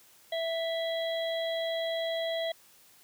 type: harmonic tone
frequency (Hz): 659.3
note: E5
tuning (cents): 0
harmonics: 1 / 3 / 5 / 6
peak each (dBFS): -30 / -40 / -38 / -44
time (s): 0.32-2.52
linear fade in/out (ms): 5
effects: white hiss -59 dBFS RMS until 3.03 s + high-pass 60 Hz 12 dB/octave